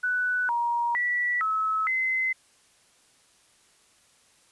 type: tone with pitch steps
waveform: sine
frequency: 1488 / 946 / 1952 / 1294 / 2052 Hz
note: F#6 / A#5 / B6 / E6 / C7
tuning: +9 / +25 / -21 / -32 / -34 cents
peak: -23 dBFS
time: 0.03-2.33 s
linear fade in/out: 10 ms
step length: 460 ms
effects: white hiss -61 dBFS RMS until 4.51 s + resampled to 24000 Hz